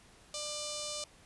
5% pulse tone with notch filter, 595 Hz, D5, 22 cents sharp, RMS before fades -39 dBFS, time 0.34-1.04 s, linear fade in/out 2 ms, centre 1800 Hz, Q 0.64, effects pink hiss -60 dBFS RMS until 1.25 s + resampled to 24000 Hz

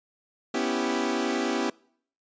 sawtooth chord, C# half-diminished seventh, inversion third, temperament equal, 246.9 / 277.2 / 329.6 / 392 Hz, B3 / C#4 / E4 / G4, 0 / 0 / 0 / 0 cents, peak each -26 / -27 / -27 / -27 dBFS, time 0.54-1.7 s, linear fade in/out 5 ms, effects noise-tail reverb RT60 0.6 s tail -25 dB re dry + resampled to 16000 Hz

